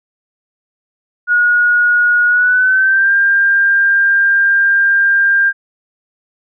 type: tone with pitch glide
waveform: sine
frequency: 1447 to 1596.3 Hz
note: F#6 to G6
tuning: -39 to +31 cents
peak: -8 dBFS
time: 1.27-5.53 s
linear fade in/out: 50 ms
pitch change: +170 cents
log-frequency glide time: 2.27-3.13 s
effects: none